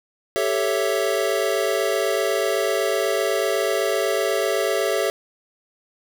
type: chord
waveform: square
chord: A dominant seventh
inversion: third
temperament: equal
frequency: 392 / 440 / 554.4 / 659.3 Hz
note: G4 / A4 / C#5 / E5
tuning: 0 / 0 / 0 / 0 cents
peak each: -26 dBFS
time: 0.36-5.1 s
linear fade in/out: 0 ms
effects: none